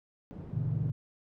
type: low-pass noise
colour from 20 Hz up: white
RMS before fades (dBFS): -44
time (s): 0.31-0.9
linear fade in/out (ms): 0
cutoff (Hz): 230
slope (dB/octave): 12
type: chord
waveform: sine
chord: A diminished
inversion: none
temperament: equal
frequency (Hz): 110 / 130.81 / 155.56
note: A2 / C3 / Eb3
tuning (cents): 0 / 0 / 0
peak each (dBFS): -33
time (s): 0.53-0.92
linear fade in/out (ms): 5
effects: none